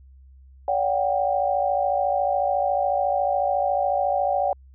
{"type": "tone cluster", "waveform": "sine", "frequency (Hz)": [572, 732, 786], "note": ["D5", "F#5", "G5"], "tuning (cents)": [-46, -19, 4], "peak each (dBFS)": -24, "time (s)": [0.68, 4.53], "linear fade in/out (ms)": 2, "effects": ["added 66 Hz sine -46 dBFS peak until 4.74 s"]}